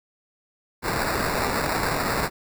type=noise with sample-and-hold; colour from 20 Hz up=white; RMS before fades=-25 dBFS; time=0.82-2.3 s; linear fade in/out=50 ms; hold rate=3150 Hz; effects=none